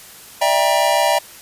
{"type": "chord", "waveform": "square", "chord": "E half-diminished seventh", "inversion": "third", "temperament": "just", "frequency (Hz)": [593.3, 659.3, 791.1, 949.3], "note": ["D5", "E5", "G5", "Bb5"], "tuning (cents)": [18, 0, 16, 31], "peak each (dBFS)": -20, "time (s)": [0.41, 1.19], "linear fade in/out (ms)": 10, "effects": ["white hiss -40 dBFS RMS until 1.41 s", "resampled to 32000 Hz"]}